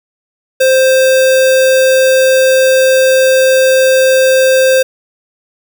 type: tone with sample-and-hold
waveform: sine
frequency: 523.3 Hz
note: C5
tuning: in tune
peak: -5 dBFS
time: 0.6-4.83 s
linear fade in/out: 10 ms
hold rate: 2100 Hz
effects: none